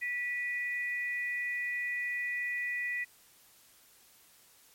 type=tone pair together; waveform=sine; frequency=1953.8 / 2464 Hz; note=B6 / D#7; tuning=-19 / -17 cents; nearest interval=major third; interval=402 cents; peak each=-32 / -39 dBFS; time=0.01-3.05 s; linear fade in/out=20 ms; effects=white hiss -61 dBFS RMS until 4.74 s + MP3 64 kbps